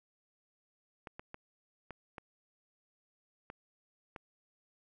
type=clicks; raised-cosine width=0.5 ms; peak=-29 dBFS; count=7; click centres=1.072 / 1.195 / 1.344 / 1.907 / 2.182 / 3.501 / 4.162 s; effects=none